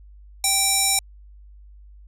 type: tone with band-pass filter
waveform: square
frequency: 780 Hz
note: G5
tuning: 9 cents flat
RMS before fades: -20 dBFS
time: 0.44-0.99 s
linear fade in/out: 2 ms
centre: 8400 Hz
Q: 1.7
effects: added 50 Hz sine -43 dBFS peak until 2.07 s